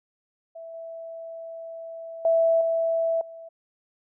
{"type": "tone with level steps", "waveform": "sine", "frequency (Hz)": 659.3, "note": "E5", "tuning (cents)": 0, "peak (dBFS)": [-37, -35, -17, -21, -39], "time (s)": [0.55, 3.49], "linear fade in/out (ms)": 10, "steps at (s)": [0.74, 2.25, 2.61, 3.21], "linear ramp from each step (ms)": 2, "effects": []}